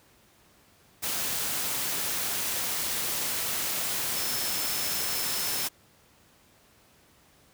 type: tone in noise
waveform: sine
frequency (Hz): 5274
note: E8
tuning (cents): 0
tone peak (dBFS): -36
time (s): 4.15-5.68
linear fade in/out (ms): 20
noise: white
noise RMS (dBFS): -30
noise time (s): 1.02-5.69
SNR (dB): -9
effects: pink hiss -60 dBFS RMS until 7.53 s + high-pass 60 Hz 12 dB/octave